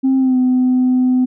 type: tone with pitch glide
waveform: sine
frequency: 265 to 253.8 Hz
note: C4 to B3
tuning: +22 to +47 cents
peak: -9 dBFS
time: 0.03-1.26 s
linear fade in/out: 20 ms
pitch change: -75 cents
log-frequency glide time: 0.18-0.37 s
effects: tanh soft clip ceiling -8 dBFS